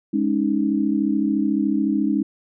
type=chord; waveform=sine; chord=Ab suspended fourth; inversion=none; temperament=equal; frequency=207.7 / 277.2 / 311.1 Hz; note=Ab3 / Db4 / Eb4; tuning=0 / 0 / 0 cents; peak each=-22 dBFS; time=0.13-2.23 s; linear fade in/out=10 ms; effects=none